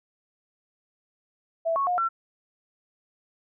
sine tone with pitch steps, 660 / 1105 / 716 / 1352 Hz, E5 / C#6 / F5 / E6, +2 / -6 / +43 / +43 cents, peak -22 dBFS, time 1.65-2.09 s, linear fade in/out 20 ms, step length 110 ms, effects none

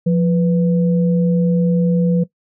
sine tone pair together, 174.62 / 493.9 Hz, F3 / B4, 0 / 0 cents, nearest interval octave + tritone, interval 1800 cents, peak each -12 / -21 dBFS, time 0.06-2.24 s, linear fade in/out 10 ms, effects noise-tail reverb RT60 0.1 s tail -18 dB re dry

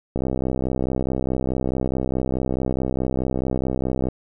click train, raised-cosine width 2 ms, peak -10 dBFS, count 255, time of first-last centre 0.16-4.086 s, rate 64.7 Hz, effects none

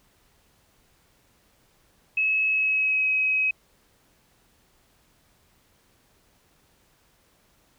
sine tone with pitch glide, 2579 to 2542 Hz, E7 to D#7, -39 to +36 cents, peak -20 dBFS, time 2.17-3.51 s, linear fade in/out 5 ms, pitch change -25 cents, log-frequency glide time 2.47-3.08 s, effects pink hiss -63 dBFS RMS until 7.78 s

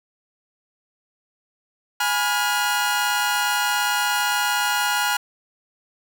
sawtooth chord, F diminished, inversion first, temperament equal with one note detuned, 830.6 / 987.8 / 1423 Hz, Ab5 / Cb6 / F6, 0 / 0 / +32 cents, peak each -20 / -23 / -19 dBFS, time 2-5.17 s, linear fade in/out 5 ms, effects none

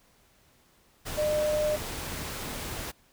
sine tone in noise, 605 Hz, D#5, 49 cents flat, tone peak -24 dBFS, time 1.17-1.77 s, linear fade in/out 20 ms, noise pink, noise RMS -36 dBFS, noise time 1.05-2.92 s, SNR +9 dB, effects pink hiss -63 dBFS RMS until 3.12 s

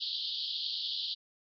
white band-pass noise, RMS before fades -36 dBFS, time 0-1.15 s, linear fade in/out 20 ms, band 3100 to 4700 Hz, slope 96 dB/octave, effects none

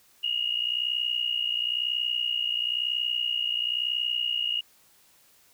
sine tone pair together, 2839 / 2900 Hz, F7 / F#7, +28 / -35 cents, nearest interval unison, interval 37 cents, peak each -28 dBFS, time 0.23-4.61 s, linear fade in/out 10 ms, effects white hiss -60 dBFS RMS until 5.53 s

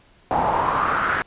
brown noise with band-pass filter sweep, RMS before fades -21 dBFS, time 0.31-1.22 s, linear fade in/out 0 ms, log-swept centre 790 to 1600 Hz, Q 4.9, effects pink hiss -55 dBFS RMS until 1.26 s + resampled to 8000 Hz

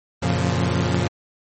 sawtooth chord, Gb major seventh, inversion none, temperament equal with one note detuned, 90.33 / 116.54 / 138.59 / 174.61 Hz, Gb2 / Bb2 / Db3 / F3, -41 / 0 / 0 / 0 cents, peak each -20 / -20 / -21 / -20 dBFS, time 0.22-1.08 s, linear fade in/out 10 ms, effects MP3 32 kbps

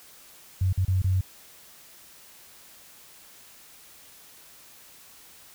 sine tone with dropouts, 93.4 Hz, F#2, 17 cents sharp, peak -20 dBFS, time 0.61-1.21 s, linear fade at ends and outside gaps 5 ms, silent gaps 0.728-0.775 / 0.85-0.88 / 1.019-1.042 s, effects white hiss -51 dBFS RMS until 5.54 s

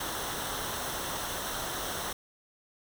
pink noise with comb filter, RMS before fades -35 dBFS, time 0-2.13 s, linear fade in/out 5 ms, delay 0.42 ms, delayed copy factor -0.6, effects none

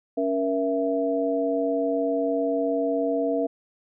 sine tone cluster, 279.6 / 472.7 / 663 Hz, C#4 / A#4 / E5, +15 / +24 / +10 cents, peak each -26 dBFS, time 0.17-3.47 s, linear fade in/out 10 ms, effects none

